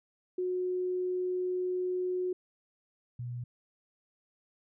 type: tone pair in turn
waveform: sine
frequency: 364.7 / 121.7 Hz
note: F#4 / B2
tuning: -25 / -25 cents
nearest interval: octave + perfect fifth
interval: 1900 cents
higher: first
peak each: -29 / -35 dBFS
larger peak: first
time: 0.38-2.33 / 3.19-3.44 s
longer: first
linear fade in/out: 5 ms
effects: none